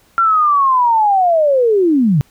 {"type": "linear sweep", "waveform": "sine", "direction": "down", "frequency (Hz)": [1374, 130.81], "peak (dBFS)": -9, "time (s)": [0.18, 2.21], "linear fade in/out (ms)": 0, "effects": ["pink hiss -53 dBFS RMS until 2.3 s"]}